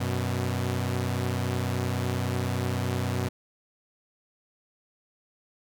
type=tone pair together; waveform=sawtooth; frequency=93.7 / 123.74 Hz; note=F#2 / B2; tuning=+22 / +4 cents; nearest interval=perfect fourth; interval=482 cents; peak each=-25 dBFS; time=0-3.29 s; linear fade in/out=10 ms; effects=none